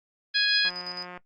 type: harmonic tone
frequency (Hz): 830.6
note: G#5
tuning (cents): 0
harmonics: 2 / 3 / 4 / 5 / 6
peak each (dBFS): -25 / -31 / -28 / -26 / -26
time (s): 0.34-0.7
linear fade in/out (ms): 20
type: tone with tremolo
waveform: sine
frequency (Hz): 4978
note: D#8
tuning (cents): 0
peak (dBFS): -31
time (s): 0.44-1.05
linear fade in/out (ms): 5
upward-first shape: square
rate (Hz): 9.4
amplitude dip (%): 65
type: click train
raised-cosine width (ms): 0.5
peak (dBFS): -26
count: 95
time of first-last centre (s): 0.65-1.175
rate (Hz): 179
effects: noise-tail reverb RT60 0.1 s tail -18 dB re dry + Opus 48 kbps